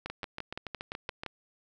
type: two click trains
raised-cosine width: 0.3 ms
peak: -21 / -20 dBFS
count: 9 / 8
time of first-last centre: 0.1-1.235 / 0.06-1.263 s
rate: 7.05 / 5.82 Hz
effects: none